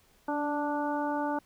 harmonic tone with a mistuned harmonic, 293.7 Hz, D4, in tune, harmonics 1 / 2 / 3 / 4 / 5, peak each -32 / -35 / -32 / -41 / -40 dBFS, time 0.28-1.39 s, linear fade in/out 5 ms, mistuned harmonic 1, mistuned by -19 cents, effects pink hiss -64 dBFS RMS until 1.45 s

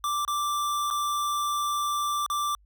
square tone with dropouts, 1174.7 Hz, D6, in tune, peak -26 dBFS, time 0.04-2.55 s, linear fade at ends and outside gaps 1 ms, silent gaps 0.25-0.278 / 0.903-0.909 / 2.263-2.3 s, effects added 50 Hz sine -56 dBFS peak until 2.65 s

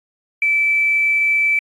sine tone with quantisation, 2318 Hz, D7, 23 cents flat, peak -13 dBFS, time 0.42-1.59 s, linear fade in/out 2 ms, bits 7, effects AAC 32 kbps

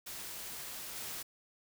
white noise with level steps, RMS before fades -44 / -42 dBFS, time 0.06-1.23 s, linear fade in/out 10 ms, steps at 0.95 s, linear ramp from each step 10 ms, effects none

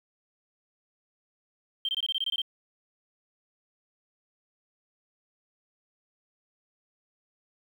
sine tone bursts, 3148 Hz, G7, 7 cents sharp, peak -26 dBFS, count 10, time 1.85-2.418 s, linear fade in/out 2 ms, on 37 ms, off 22 ms, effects 9-bit

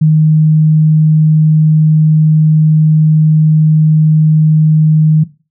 sine tone, 155.56 Hz, D#3, in tune, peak -4 dBFS, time 0.01-5.24 s, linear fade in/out 10 ms, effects noise-tail reverb RT60 0.3 s tail -17 dB re dry

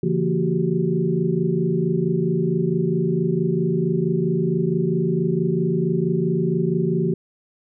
sine tone cluster, 142.4 / 168.4 / 228.5 / 370 / 394.5 Hz, C#3 / E3 / A#3 / F#4 / G4, +47 / +37 / -34 / 0 / +11 cents, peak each -27 / -21 / -27 / -24 / -27 dBFS, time 0.03-7.14 s, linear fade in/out 5 ms, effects none

